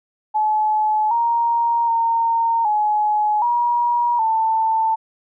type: tone with pitch steps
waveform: sine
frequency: 857 / 935 / 919 / 845 / 956 / 889 Hz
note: A5 / A#5 / A#5 / G#5 / A#5 / A5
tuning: -46 / +5 / -25 / +30 / +43 / +18 cents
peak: -15 dBFS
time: 0.34-4.96 s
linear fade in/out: 20 ms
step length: 770 ms
effects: none